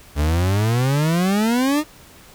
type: exponential sweep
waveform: 40% pulse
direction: up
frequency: 70.5 to 312.5 Hz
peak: -15 dBFS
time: 0.15-1.84 s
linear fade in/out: 50 ms
effects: pink hiss -46 dBFS RMS until 2.34 s

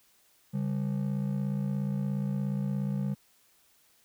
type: ring-modulated tone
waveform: triangle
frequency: 169.1 Hz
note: E3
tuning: 44 cents sharp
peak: -23 dBFS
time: 0.53-3.15 s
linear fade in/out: 20 ms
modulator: 28.5 Hz
effects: white hiss -65 dBFS RMS until 4.04 s

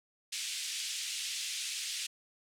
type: band-pass noise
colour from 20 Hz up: pink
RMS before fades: -38 dBFS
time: 0.32-2.07 s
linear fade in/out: 10 ms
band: 2600 to 9100 Hz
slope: 24 dB/octave
effects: none

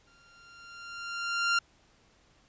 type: tone with exponential growth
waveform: sawtooth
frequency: 1389 Hz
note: F6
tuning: 10 cents flat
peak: -19 dBFS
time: 0.07-1.59 s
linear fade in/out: 5 ms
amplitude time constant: 330 ms
effects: pink hiss -64 dBFS RMS until 2.48 s + resampled to 16000 Hz

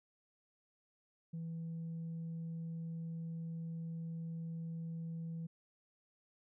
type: tone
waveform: sine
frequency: 164.81 Hz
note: E3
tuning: in tune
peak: -38 dBFS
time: 1.33-5.47 s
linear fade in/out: 10 ms
effects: tanh soft clip ceiling -38 dBFS

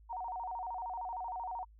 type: tone with vibrato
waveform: sine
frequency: 830.6 Hz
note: G#5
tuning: in tune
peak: -37 dBFS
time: 0.09-1.65 s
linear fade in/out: 20 ms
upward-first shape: square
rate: 13 Hz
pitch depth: 200 cents each way
effects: added 53 Hz sine -56 dBFS peak until 1.79 s

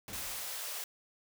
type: noise with exponential decay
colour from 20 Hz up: pink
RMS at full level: -43 dBFS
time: 0.08-0.77 s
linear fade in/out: 1 ms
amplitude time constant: 150 ms
type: high-pass noise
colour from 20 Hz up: white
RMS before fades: -40 dBFS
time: 0.13-0.84 s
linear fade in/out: 2 ms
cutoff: 430 Hz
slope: 48 dB/octave
effects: none

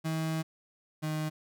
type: tone pair in turn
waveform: 35% pulse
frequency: 160 / 154.91 Hz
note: D#3 / D#3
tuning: +49 / -7 cents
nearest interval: minor second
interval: 56 cents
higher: first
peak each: -28 / -29 dBFS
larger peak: first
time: 0.04-0.43 / 1.02-1.3 s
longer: first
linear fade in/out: 20 ms
effects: none

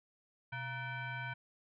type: tone with frequency modulation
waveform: sine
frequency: 691 Hz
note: F5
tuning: 19 cents flat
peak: -38 dBFS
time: 0.52-1.34 s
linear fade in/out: 10 ms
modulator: 817 Hz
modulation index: 2.1
effects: none

